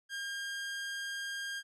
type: tone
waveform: sawtooth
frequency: 1610 Hz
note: G6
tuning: 46 cents sharp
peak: -33 dBFS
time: 0.09-1.63 s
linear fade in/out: 50 ms
effects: low-pass 9000 Hz 12 dB/octave